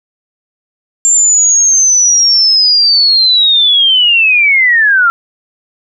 sine linear sweep, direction down, 7360 to 1347 Hz, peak -5 dBFS, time 1.05-5.1 s, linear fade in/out 0 ms, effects none

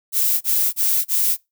violet noise bursts, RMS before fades -18 dBFS, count 4, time 0.12-1.37 s, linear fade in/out 50 ms, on 290 ms, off 30 ms, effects noise-tail reverb RT60 0.2 s tail -23 dB re dry

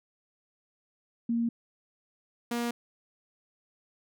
sine / sawtooth tone pair in turn, 233.1 / 237.4 Hz, A#3 / A#3, 0 / +32 cents, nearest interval unison, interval 32 cents, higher second, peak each -25 dBFS, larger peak neither, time 1.29-1.49 / 2.51-2.71 s, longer neither, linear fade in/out 5 ms, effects none

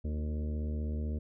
harmonic tone with a mistuned harmonic, 76 Hz, D#2, 40 cents flat, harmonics 1 / 2 / 3 / 4 / 5 / 6 / 7 / 8, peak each -32 / -46 / -40 / -50 / -50 / -50 / -54 / -55 dBFS, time 0.04-1.19 s, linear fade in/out 10 ms, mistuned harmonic 5, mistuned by -42 cents, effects none

